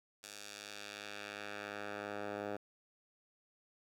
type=tone with band-pass filter sweep; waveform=10% pulse; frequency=102.8 Hz; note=G#2; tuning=17 cents flat; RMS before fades=-45 dBFS; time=0.23-2.57 s; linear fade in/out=10 ms; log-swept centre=6900 to 700 Hz; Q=0.82; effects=11-bit